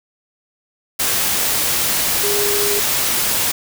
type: tone in noise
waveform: sine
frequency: 410 Hz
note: G#4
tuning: 22 cents flat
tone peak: -20 dBFS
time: 2.23-2.8 s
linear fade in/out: 10 ms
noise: white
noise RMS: -18 dBFS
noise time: 0.99-3.52 s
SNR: -5 dB
effects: none